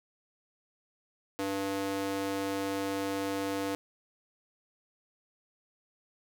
square tone with high-pass filter, 98 Hz, G2, in tune, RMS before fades -33 dBFS, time 1.39-3.75 s, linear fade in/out 0 ms, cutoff 360 Hz, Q 1.9, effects none

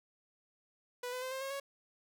sawtooth tone with pitch steps, 492.8 / 504.6 / 516.7 / 529.1 / 541.8 / 554.7 Hz, B4 / B4 / C5 / C5 / C#5 / C#5, -4 / +37 / -22 / +19 / -40 / +1 cents, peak -34 dBFS, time 1.03-1.6 s, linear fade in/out 5 ms, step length 95 ms, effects none

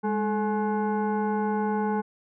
sine tone with frequency modulation, 205.9 Hz, G#3, 15 cents flat, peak -23 dBFS, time 0.03-2.02 s, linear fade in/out 20 ms, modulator 639 Hz, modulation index 1.2, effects none

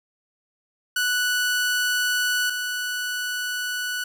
sawtooth tone pair in turn, 1480 / 1480 Hz, F#6 / F#6, 0 / 0 cents, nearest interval unison, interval 0 cents, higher neither, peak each -17 / -22 dBFS, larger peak first, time 0.96-2.5 / 2.5-4.04 s, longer neither, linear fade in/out 5 ms, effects none

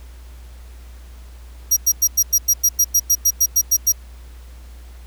sawtooth tone bursts, 5730 Hz, F8, 44 cents sharp, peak -9 dBFS, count 15, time 1.71-3.923 s, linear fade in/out 10 ms, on 57 ms, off 97 ms, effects added 60 Hz sine -36 dBFS peak until 5.06 s + pink hiss -50 dBFS RMS until 5.06 s

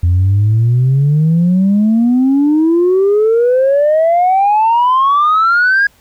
sine exponential sweep, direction up, 85 to 1655 Hz, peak -6 dBFS, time 0.03-5.87 s, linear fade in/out 5 ms, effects tanh soft clip ceiling -5 dBFS + pink hiss -50 dBFS RMS until 6 s

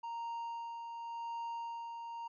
triangle tone with tremolo, 930 Hz, A#5, 4 cents flat, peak -36 dBFS, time 0.03-2.28 s, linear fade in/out 10 ms, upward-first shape sine, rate 0.89 Hz, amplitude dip 40%, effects resampled to 16000 Hz

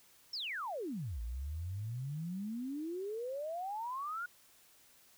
sine exponential two-way sweep, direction down then up, 5588 to 54.6 to 1462 Hz, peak -37 dBFS, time 0.33-4.26 s, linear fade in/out 5 ms, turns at 1.21 s, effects white hiss -64 dBFS RMS until 5.17 s

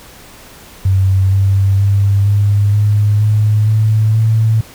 sine tone with pitch steps, 95.6 / 97.67 / 99.77 / 101.93 / 104.13 / 106.38 / 108.68 / 111.03 Hz, G2 / G2 / G2 / G#2 / G#2 / G#2 / A2 / A2, -43 / -6 / +31 / -32 / +5 / +42 / -21 / +16 cents, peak -8 dBFS, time 0.85-4.61 s, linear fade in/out 5 ms, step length 470 ms, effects pink hiss -38 dBFS RMS until 4.74 s

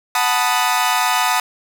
sawtooth chord, B dominant seventh, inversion second, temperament equal, 740 / 880 / 987.8 / 1244.5 Hz, F#5 / A5 / B5 / D#6, 0 / 0 / 0 / 0 cents, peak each -17 dBFS, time 0.15-1.4 s, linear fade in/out 2 ms, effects none

